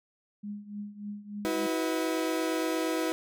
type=tone with tremolo; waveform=sine; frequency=206.1 Hz; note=G#3; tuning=13 cents flat; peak=-33 dBFS; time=0.43-1.67 s; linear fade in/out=10 ms; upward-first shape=triangle; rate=3.4 Hz; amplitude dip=85%
type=chord; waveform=35% pulse; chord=E suspended second; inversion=none; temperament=equal with one note detuned; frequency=321.4 / 370 / 493.9 Hz; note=E4 / F#4 / B4; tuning=-44 / 0 / 0 cents; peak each=-28 / -33 / -32 dBFS; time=1.45-3.12 s; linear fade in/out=0 ms
effects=none